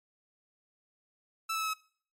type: tone with pitch steps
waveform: sawtooth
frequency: 1318.5 / 1307.1 / 1295.8 / 1284.7 Hz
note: E6 / E6 / E6 / E6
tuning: 0 / -15 / -30 / -45 cents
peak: -27 dBFS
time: 1.49-1.738 s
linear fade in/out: 10 ms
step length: 62 ms
effects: noise-tail reverb RT60 0.5 s tail -22 dB re dry + MP3 64 kbps